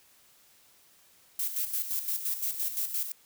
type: noise with tremolo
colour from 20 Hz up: violet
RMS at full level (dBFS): -30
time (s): 1.39-3.12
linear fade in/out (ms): 5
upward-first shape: square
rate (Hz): 5.8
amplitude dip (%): 60
effects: white hiss -61 dBFS RMS until 3.25 s